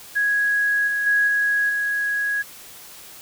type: tone with level steps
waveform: sine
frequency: 1661.2 Hz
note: G#6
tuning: in tune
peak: -17 / -20 / -15 / -17 / -20 dBFS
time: 0.15-2.43 s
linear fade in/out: 20 ms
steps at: 0.87 / 1.06 / 1.27 / 1.69 s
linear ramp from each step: 10 ms
effects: white hiss -42 dBFS RMS until 3.21 s